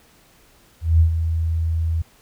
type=tone with ADSR envelope; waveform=sine; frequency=81.7 Hz; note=E2; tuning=15 cents flat; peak=-9 dBFS; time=0.81-2.02 s; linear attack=190 ms; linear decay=100 ms; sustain=-9 dB; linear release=6 ms; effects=pink hiss -54 dBFS RMS until 2.21 s